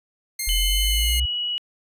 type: tone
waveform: 5% pulse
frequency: 2118 Hz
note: C7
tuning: 21 cents sharp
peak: -14 dBFS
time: 0.39-1.2 s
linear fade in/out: 5 ms
type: exponential sweep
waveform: sine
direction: up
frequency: 38.89 to 65.41 Hz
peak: -20 dBFS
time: 0.47-1.26 s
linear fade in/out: 10 ms
type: tone with pitch glide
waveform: sine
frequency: 3016 to 2923 Hz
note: F#7 to F#7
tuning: +32 to -22 cents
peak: -23 dBFS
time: 0.49-1.58 s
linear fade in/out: 0 ms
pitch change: -54 cents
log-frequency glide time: 0.82-1.17 s
effects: resampled to 32000 Hz